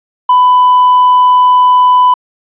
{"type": "tone with tanh clipping", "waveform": "triangle", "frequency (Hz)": 998, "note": "B5", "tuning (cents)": 18, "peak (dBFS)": -4, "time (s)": [0.29, 2.14], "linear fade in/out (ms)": 5, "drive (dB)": 6, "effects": ["resampled to 8000 Hz"]}